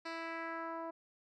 10% pulse tone with low-pass filter sweep, 329.6 Hz, E4, in tune, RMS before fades -42 dBFS, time 0.05-0.91 s, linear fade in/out 10 ms, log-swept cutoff 4200 to 820 Hz, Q 1.6, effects none

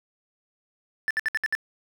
triangle tone bursts, 1760 Hz, A6, in tune, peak -20 dBFS, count 6, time 1.08-1.551 s, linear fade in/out 0 ms, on 26 ms, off 63 ms, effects none

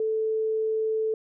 sine tone, 439.1 Hz, A4, 4 cents flat, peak -23 dBFS, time 0-1.14 s, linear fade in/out 2 ms, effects none

